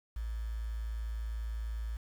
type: tone with quantisation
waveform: sine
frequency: 55.7 Hz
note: A1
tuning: 22 cents sharp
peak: -34 dBFS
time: 0.16-1.97 s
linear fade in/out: 5 ms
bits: 9
effects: none